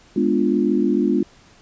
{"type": "chord", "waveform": "sine", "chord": "G# diminished seventh", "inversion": "none", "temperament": "equal", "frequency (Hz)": [207.7, 246.9, 293.7, 349.2], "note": ["G#3", "B3", "D4", "F4"], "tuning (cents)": [0, 0, 0, 0], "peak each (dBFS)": -21, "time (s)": [0.16, 1.23], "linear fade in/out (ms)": 5, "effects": ["pink hiss -51 dBFS RMS until 1.61 s", "resampled to 16000 Hz"]}